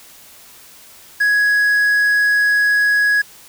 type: tone with quantisation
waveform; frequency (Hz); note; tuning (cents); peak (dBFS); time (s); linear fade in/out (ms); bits
triangle; 1669; G#6; +8; -10; 1.2-3.22; 10; 6
effects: white hiss -43 dBFS RMS until 3.48 s